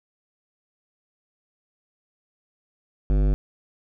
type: tone with hard clipping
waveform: sine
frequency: 49.94 Hz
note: G1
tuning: 33 cents sharp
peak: -19 dBFS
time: 3.1-3.34 s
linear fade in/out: 0 ms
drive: 16 dB
effects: none

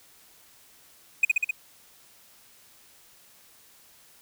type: tone with echo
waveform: triangle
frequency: 2489 Hz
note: D#7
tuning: in tune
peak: -13 dBFS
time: 1.23-1.25 s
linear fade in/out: 5 ms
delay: 65 ms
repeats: 4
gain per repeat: -2 dB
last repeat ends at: 1.51 s
effects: white hiss -56 dBFS RMS until 4.21 s

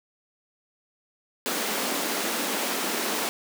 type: high-pass noise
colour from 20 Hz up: pink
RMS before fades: -28 dBFS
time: 1.46-3.29 s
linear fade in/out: 0 ms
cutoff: 210 Hz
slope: 48 dB/octave
effects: none

